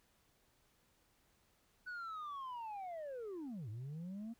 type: linear two-way sweep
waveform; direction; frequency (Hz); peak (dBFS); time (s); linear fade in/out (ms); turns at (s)
sine; down then up; 1498 to 101.6 to 236.1; -40; 1.86-4.34; 20; 3.69
effects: tanh soft clip ceiling -42 dBFS + pink hiss -74 dBFS RMS until 4.39 s